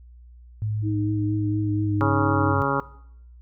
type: tone with pitch glide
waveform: sine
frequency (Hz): 106.8 to 97.37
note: G#2 to G2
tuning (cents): +49 to -11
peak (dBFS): -23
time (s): 0.62-2.62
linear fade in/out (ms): 0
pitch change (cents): -160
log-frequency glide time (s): 1.61-2.48
type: tone with vibrato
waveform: sine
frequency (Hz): 311.1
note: D#4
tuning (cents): 0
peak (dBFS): -25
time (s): 0.82-2.55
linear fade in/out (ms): 50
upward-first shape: triangle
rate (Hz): 4.2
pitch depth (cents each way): 27
type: harmonic tone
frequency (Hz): 138.59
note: C#3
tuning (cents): 0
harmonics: 1 / 2 / 3 / 4 / 6 / 7 / 8 / 9 / 10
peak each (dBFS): -29 / -29 / -29 / -29 / -29 / -29 / -29 / -29 / -29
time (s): 2.01-2.8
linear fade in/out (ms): 0
effects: noise-tail reverb RT60 0.7 s tail -19 dB re dry + added 60 Hz sine -44 dBFS peak until 3.41 s